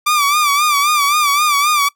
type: tone with vibrato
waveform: sawtooth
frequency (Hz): 1174.7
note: D6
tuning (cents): 0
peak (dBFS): -8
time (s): 0.06-1.89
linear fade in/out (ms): 10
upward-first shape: sine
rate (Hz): 3.8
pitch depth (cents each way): 76
effects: noise-tail reverb RT60 0.1 s tail -21 dB re dry